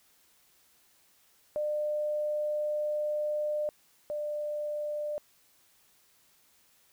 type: tone pair in turn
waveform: sine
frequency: 600 / 595.9 Hz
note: D5 / D5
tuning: +37 / +25 cents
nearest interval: unison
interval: 12 cents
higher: first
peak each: -28 / -31 dBFS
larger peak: first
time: 1.56-3.69 / 4.1-5.18 s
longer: first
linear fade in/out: 0 ms
effects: white hiss -65 dBFS RMS until 6.92 s